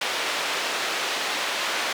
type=band-pass noise; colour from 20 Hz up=white; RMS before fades=-27 dBFS; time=0.01-1.93 s; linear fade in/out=5 ms; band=400 to 3400 Hz; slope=12 dB/octave; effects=none